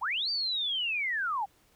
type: linear two-way sweep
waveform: sine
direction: up then down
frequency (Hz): 747 to 4699 to 747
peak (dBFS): -28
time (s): 0.01-1.46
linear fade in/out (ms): 20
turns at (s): 0.3
effects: pink hiss -65 dBFS RMS until 1.75 s